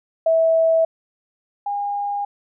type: tone pair in turn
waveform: sine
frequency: 652 / 812.3 Hz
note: E5 / G#5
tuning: -19 / -39 cents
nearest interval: major third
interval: 380 cents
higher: second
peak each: -13 / -21 dBFS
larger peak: first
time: 0.26-0.85 / 1.66-2.25 s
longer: neither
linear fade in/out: 5 ms
effects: none

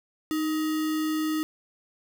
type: tone with sample-and-hold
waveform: sine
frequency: 311.1 Hz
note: D#4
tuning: in tune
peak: -24 dBFS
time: 0.31-1.43 s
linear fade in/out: 0 ms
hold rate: 1575 Hz
effects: none

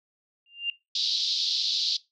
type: tone with exponential growth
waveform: sine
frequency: 2794 Hz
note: F7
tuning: in tune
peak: -22 dBFS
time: 0.46-0.7 s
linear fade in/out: 2 ms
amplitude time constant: 51 ms
type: band-pass noise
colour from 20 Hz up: pink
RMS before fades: -27 dBFS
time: 0.95-1.97 s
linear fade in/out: 5 ms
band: 3600 to 4900 Hz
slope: 48 dB/octave
effects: noise-tail reverb RT60 0.2 s tail -19 dB re dry

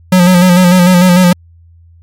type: tone with vibrato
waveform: square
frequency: 180.1 Hz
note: F#3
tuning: 46 cents flat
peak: -4 dBFS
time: 0.12-1.33 s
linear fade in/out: 5 ms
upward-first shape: square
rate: 6.7 Hz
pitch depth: 39 cents each way
effects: added 84 Hz sine -38 dBFS peak until 2.02 s + MP3 64 kbps

